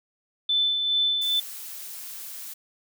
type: tone with tremolo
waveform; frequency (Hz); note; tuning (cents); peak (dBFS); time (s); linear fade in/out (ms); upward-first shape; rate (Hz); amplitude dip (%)
sine; 3520; A7; 0; -19; 0.49-1.4; 5; sine; 2.4; 40
type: noise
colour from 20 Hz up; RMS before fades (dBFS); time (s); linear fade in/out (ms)
blue; -38; 1.21-2.54; 10
effects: none